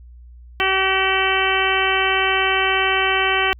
harmonic tone, 382.6 Hz, G4, 42 cents flat, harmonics 1 / 2 / 3 / 4 / 5 / 6 / 7 / 8, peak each -24 / -24 / -24 / -24 / -24 / -24 / -24 / -24 dBFS, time 0.6-3.53 s, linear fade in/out 0 ms, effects added 60 Hz sine -39 dBFS peak until 3.59 s

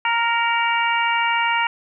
harmonic tone with a mistuned harmonic, 466.2 Hz, A#4, in tune, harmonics 2 / 3 / 4 / 5 / 6, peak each -20 / -25 / -26 / -24 / -26 dBFS, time 0.05-1.67 s, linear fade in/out 2 ms, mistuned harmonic 5, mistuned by -23 cents, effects none

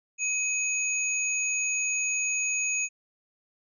sine tone pair together, 2531 / 6703 Hz, D#7 / G#8, +29 / +15 cents, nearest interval octave + perfect fourth, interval 1686 cents, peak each -28 dBFS, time 0.18-2.89 s, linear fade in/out 50 ms, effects none

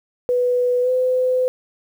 sine tone with pitch glide, 493.9 to 508.4 Hz, B4 to C5, 0 to -50 cents, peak -15 dBFS, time 0.29-1.48 s, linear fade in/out 0 ms, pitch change +50 cents, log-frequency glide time 0.82-0.9 s, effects 8-bit

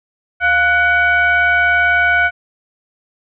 sine tone with frequency modulation, 1480 Hz, F#6, in tune, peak -10 dBFS, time 0.4-2.31 s, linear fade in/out 50 ms, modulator 779 Hz, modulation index 0.82, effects none

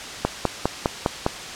click train, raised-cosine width 1 ms, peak -4 dBFS, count 6, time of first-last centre 0.25-1.264 s, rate 4.93 Hz, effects white hiss -33 dBFS RMS until 1.55 s + low-pass 6000 Hz 12 dB/octave

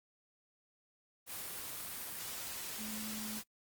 sine tone in noise, 215.7 Hz, A3, 34 cents flat, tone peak -43 dBFS, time 2.77-3.42 s, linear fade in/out 50 ms, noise white, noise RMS -43 dBFS, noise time 1.26-3.44 s, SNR -3 dB, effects noise-tail reverb RT60 0.1 s tail -23 dB re dry + Opus 24 kbps

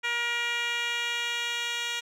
10% pulse tone with band-pass filter sweep, 474.7 Hz, A#4, 31 cents sharp, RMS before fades -30 dBFS, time 0.03-2.01 s, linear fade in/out 20 ms, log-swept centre 2300 to 3800 Hz, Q 1.4, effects none

